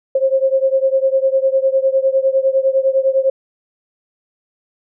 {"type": "beating tone pair", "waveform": "sine", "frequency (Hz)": [530, 539.9], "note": ["C5", "C#5"], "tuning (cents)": [22, -46], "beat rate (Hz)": 9.9, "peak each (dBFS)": [-14, -16], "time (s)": [0.15, 3.3], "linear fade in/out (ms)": 5, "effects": []}